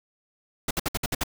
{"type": "noise bursts", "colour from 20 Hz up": "pink", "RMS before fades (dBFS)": -26, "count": 7, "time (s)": [0.68, 1.237], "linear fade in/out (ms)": 5, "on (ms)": 29, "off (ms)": 59, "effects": []}